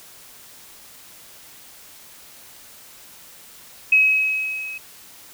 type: tone with level ramp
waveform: sine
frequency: 2553 Hz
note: D#7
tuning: 44 cents sharp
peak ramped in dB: -10 to -30 dBFS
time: 3.92-4.78 s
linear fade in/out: 5 ms
effects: white hiss -45 dBFS RMS until 5.33 s